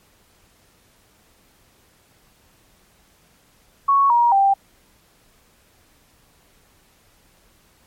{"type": "tone with pitch steps", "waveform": "sine", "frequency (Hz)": [1109, 949, 787], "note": ["C#6", "A#5", "G5"], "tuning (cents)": [0, 31, 7], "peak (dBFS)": -12, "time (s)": [3.88, 4.54], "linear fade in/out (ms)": 10, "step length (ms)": 220, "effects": ["pink hiss -57 dBFS RMS until 7.86 s", "MP3 64 kbps"]}